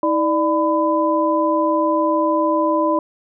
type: tone cluster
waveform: sine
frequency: 320 / 593 / 1003 Hz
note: D#4 / D5 / B5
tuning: +49 / +17 / +26 cents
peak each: -19 dBFS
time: 0.03-2.99 s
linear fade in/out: 2 ms
effects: none